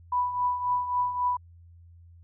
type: tone with tremolo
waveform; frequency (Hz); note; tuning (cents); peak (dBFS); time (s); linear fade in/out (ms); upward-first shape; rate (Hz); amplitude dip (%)
sine; 987.8; B5; 0; -21; 0.12-1.37; 5; triangle; 3.7; 70
effects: added 85 Hz sine -49 dBFS peak until 2.23 s